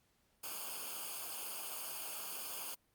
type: noise with comb filter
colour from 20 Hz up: white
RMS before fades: -43 dBFS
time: 0.43-2.75 s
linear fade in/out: 10 ms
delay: 0.52 ms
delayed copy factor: -1
effects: pink hiss -75 dBFS RMS until 2.94 s + Opus 48 kbps